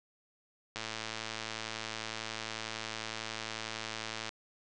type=click train; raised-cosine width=0.2 ms; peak=-20 dBFS; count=393; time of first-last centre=0.76-4.292 s; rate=111 Hz; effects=resampled to 22050 Hz